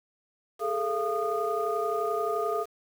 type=tone cluster; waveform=sine; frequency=414.2 / 445.7 / 685 / 1228 Hz; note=G#4 / A4 / F5 / D#6; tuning=-5 / +22 / -34 / -23 cents; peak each=-31 dBFS; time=0.59-2.66 s; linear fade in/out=50 ms; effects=tanh soft clip ceiling -16 dBFS + 8-bit